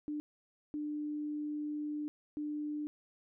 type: tone bursts at uneven times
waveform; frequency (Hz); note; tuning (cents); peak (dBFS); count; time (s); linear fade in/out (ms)
sine; 298.3; D4; +27; -35; 3; 0.08-0.2 / 0.74-2.08 / 2.37-2.87; 0
effects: none